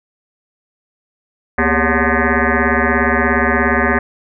sine tone with frequency modulation, 733 Hz, F#5, 16 cents flat, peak -11 dBFS, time 1.58-3.99 s, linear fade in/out 5 ms, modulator 161 Hz, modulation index 7.6, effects none

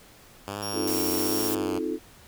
5% pulse tone with vibrato, 98 Hz, G2, in tune, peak -21 dBFS, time 0.47-1.79 s, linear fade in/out 10 ms, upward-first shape sine, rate 1.3 Hz, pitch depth 100 cents each way
sawtooth tone, 5570 Hz, F8, 5 cents flat, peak -30 dBFS, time 0.62-1.49 s, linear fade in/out 10 ms
sine chord, F dominant seventh, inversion second, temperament just, 261.9 / 314.3 / 349.2 / 436.5 Hz, C4 / Eb4 / F4 / A4, +2 / +18 / 0 / -14 cents, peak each -34 / -30 / -32 / -32 dBFS, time 0.72-1.99 s, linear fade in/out 50 ms
blue noise, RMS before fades -31 dBFS, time 0.87-1.55 s, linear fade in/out 5 ms
effects pink hiss -52 dBFS RMS until 2.27 s

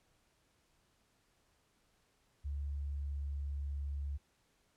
sine tone with pitch glide, 71.2 to 70.75 Hz, C#2 to C#2, +47 to +36 cents, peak -36 dBFS, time 2.44-4.18 s, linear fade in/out 20 ms, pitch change -11 cents, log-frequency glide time 2.67-3.26 s, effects pink hiss -74 dBFS RMS until 4.76 s + low-pass 11000 Hz 12 dB/octave

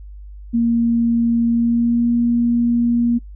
sine tone with pitch glide, 233.1 to 236.9 Hz, A#3 to A#3, 0 to +28 cents, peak -13 dBFS, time 0.53-3.19 s, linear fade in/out 20 ms, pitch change +28 cents, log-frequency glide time 1.5-2.1 s, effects noise-tail reverb RT60 0.1 s tail -24 dB re dry + added 50 Hz sine -33 dBFS peak until 3.35 s

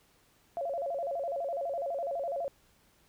sine tone with vibrato, 615 Hz, D#5, 20 cents flat, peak -31 dBFS, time 0.57-2.48 s, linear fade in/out 0 ms, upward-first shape square, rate 12 Hz, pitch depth 180 cents each way, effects pink hiss -66 dBFS RMS until 3.08 s

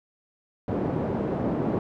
pink band-pass noise, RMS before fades -27 dBFS, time 0.68-1.79 s, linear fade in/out 2 ms, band 160 to 520 Hz, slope 12 dB/octave, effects none

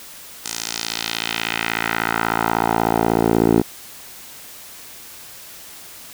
10% pulse tone with band-pass filter sweep, 56.4 Hz, A1, 44 cents sharp, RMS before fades -20 dBFS, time 0.44-3.62 s, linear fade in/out 10 ms, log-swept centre 7200 to 360 Hz, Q 1.5, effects white hiss -39 dBFS RMS until 6.13 s

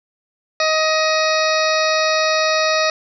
harmonic tone with a mistuned harmonic, 628 Hz, D#5, 16 cents sharp, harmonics 1 / 2 / 3 / 4 / 6 / 7 / 8 / 9, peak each -18 / -21 / -23 / -24 / -26 / -26 / -27 / -28 dBFS, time 0.6-2.9 s, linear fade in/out 2 ms, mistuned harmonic 6, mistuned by +21 cents, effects none

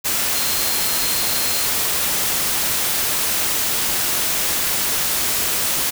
sine tone in noise, 4186 Hz, C8, in tune, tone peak -28 dBFS, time 0.34-1.67 s, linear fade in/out 20 ms, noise white, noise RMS -20 dBFS, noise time 0.04-5.91 s, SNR -11 dB, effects none

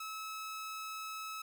sawtooth tone, 1296 Hz, E6, 30 cents flat, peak -37 dBFS, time 0-1.42 s, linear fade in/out 5 ms, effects none

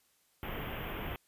pink band-stop noise, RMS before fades -39 dBFS, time 0.43-1.16 s, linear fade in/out 0 ms, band 3300 to 13000 Hz, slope 96 dB/octave, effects white hiss -71 dBFS RMS until 1.27 s + resampled to 32000 Hz

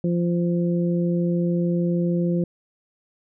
harmonic tone, 173.2 Hz, F3, 14 cents flat, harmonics 1 / 2 / 3, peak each -20 / -26 / -30 dBFS, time 0.04-2.44 s, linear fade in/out 2 ms, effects none

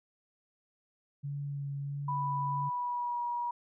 sine tone with vibrato, 141.5 Hz, C#3, 36 cents sharp, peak -34 dBFS, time 1.23-2.7 s, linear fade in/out 20 ms, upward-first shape sine, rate 1.5 Hz, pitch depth 14 cents each way
sine tone with pitch glide, 987.8 to 959.7 Hz, B5 to B5, 0 to -50 cents, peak -31 dBFS, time 2.08-3.51 s, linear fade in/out 5 ms, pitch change -50 cents, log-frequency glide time 2.62-3.21 s
effects none

